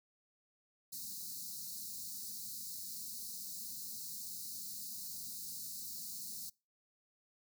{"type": "band-stop noise", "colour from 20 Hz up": "white", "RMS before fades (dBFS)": -45, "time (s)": [0.92, 6.5], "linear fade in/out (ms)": 10, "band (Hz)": [250, 4000], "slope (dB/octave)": 96, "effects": ["noise-tail reverb RT60 0.3 s tail -25 dB re dry", "high-pass 150 Hz 12 dB/octave"]}